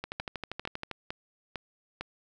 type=two click trains; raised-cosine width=0.3 ms; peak=-19 / -19 dBFS; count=5 / 12; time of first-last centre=0.2-2.01 / 0.04-0.913 s; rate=2.21 / 12.6 Hz; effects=none